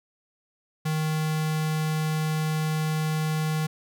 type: tone with notch filter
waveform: square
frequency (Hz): 156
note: D#3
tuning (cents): +5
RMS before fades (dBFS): -26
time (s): 0.85-3.67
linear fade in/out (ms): 10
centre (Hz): 350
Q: 1
effects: none